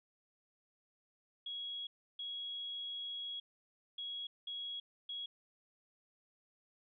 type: tone bursts at uneven times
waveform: sine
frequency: 3322 Hz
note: G#7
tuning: in tune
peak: -40 dBFS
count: 5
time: 1.46-1.87 / 2.19-3.4 / 3.98-4.27 / 4.47-4.8 / 5.09-5.26 s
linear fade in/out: 5 ms
effects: none